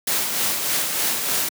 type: noise with tremolo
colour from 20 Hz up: white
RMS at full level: -21 dBFS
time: 0.07-1.49 s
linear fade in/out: 5 ms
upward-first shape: sine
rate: 3.3 Hz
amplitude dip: 40%
effects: high-pass 150 Hz 12 dB/octave